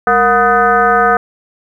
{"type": "tone with frequency modulation", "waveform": "sine", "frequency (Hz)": 987, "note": "B5", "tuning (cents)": -1, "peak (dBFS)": -7, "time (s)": [0.07, 1.17], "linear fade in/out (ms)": 2, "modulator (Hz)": 261, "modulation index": 2.2, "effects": ["8-bit"]}